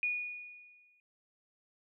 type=tone with exponential decay; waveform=sine; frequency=2455 Hz; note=D#7; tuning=24 cents flat; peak=-28 dBFS; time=0.03-1 s; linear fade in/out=1 ms; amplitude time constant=210 ms; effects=none